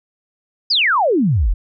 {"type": "exponential sweep", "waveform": "sine", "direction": "down", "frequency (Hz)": [5230, 36], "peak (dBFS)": -12, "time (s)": [0.7, 1.54], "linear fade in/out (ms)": 10, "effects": []}